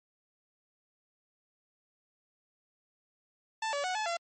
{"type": "tone with pitch steps", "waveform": "sawtooth", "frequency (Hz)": [884, 571, 737, 861, 682], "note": ["A5", "D5", "F#5", "A5", "F5"], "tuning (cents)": [8, -49, -7, -38, -41], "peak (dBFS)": -27, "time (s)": [3.62, 4.17], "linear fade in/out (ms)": 5, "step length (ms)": 110, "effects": ["MP3 32 kbps"]}